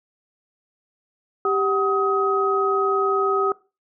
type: tone cluster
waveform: sine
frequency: 392.2 / 751 / 1263 Hz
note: G4 / F#5 / D#6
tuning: +1 / +26 / +26 cents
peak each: -21 / -28 / -21 dBFS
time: 1.45-3.52 s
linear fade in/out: 2 ms
effects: noise-tail reverb RT60 0.3 s tail -21 dB re dry